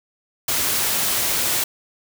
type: noise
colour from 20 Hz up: white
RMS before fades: -21 dBFS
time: 0.48-1.64 s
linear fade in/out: 5 ms
effects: none